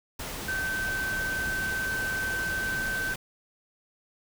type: tone in noise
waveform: sine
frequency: 1543 Hz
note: G6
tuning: 28 cents flat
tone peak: -28 dBFS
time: 0.48-3.14 s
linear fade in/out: 5 ms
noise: pink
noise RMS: -36 dBFS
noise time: 0.19-3.16 s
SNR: +5 dB
effects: none